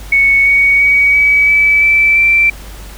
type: tone with pitch steps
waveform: sine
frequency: 2217 / 2238 / 2258 / 2279 / 2300 / 2322 / 2343 Hz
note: C#7 / C#7 / C#7 / C#7 / D7 / D7 / D7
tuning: 0 / +16 / +31 / +47 / -37 / -20 / -5 cents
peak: -6 dBFS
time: 0.12-2.5 s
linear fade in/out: 5 ms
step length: 340 ms
effects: added 50 Hz sine -29 dBFS peak until 2.97 s + pink hiss -35 dBFS RMS until 2.97 s